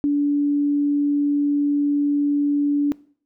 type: tone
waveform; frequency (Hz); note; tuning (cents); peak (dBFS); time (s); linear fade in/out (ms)
sine; 288.6; D4; -30; -16; 0.04-2.92; 0
effects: noise-tail reverb RT60 0.5 s tail -21 dB re dry